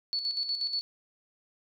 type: tone with tremolo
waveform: sine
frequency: 4435 Hz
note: C#8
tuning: in tune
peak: -27 dBFS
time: 0.13-0.81 s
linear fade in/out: 0 ms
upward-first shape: square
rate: 8.3 Hz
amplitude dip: 55%
effects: none